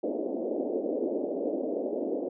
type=band-pass noise; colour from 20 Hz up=pink; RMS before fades=-31 dBFS; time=0.03-2.29 s; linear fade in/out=5 ms; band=250 to 620 Hz; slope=48 dB/octave; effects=none